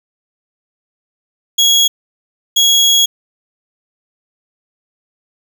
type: tone bursts at uneven times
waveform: 30% pulse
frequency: 3322 Hz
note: G#7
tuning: in tune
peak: -5 dBFS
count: 2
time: 1.58-1.88 / 2.56-3.06 s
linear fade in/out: 10 ms
effects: none